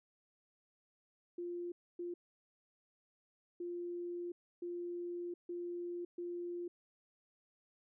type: tone bursts at uneven times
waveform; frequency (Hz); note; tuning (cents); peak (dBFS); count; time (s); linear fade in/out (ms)
sine; 349.2; F4; 0; -39; 6; 1.38-1.72 / 1.99-2.14 / 3.6-4.32 / 4.62-5.34 / 5.49-6.05 / 6.18-6.68; 5
effects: none